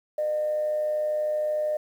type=tone with amplitude modulation; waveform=sine; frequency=607 Hz; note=D#5; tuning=43 cents flat; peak=-21 dBFS; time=0.18-1.77 s; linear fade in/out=5 ms; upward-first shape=sine; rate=113 Hz; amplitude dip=35%; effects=tanh soft clip ceiling -18 dBFS + 9-bit